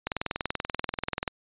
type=click train; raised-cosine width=0.3 ms; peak=-12 dBFS; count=26; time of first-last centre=0.07-1.278 s; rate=20.7 Hz; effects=resampled to 8000 Hz